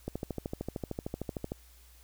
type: click train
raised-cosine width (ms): 2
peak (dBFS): -21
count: 20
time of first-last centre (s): 0.08-1.519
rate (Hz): 13.2
effects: added 60 Hz sine -56 dBFS peak until 2.03 s + white hiss -61 dBFS RMS until 2.03 s